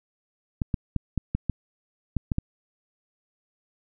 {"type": "clicks", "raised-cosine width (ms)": 5, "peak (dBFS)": -12, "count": 9, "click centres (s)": [0.618, 0.742, 0.963, 1.177, 1.35, 1.497, 2.167, 2.318, 2.384], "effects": []}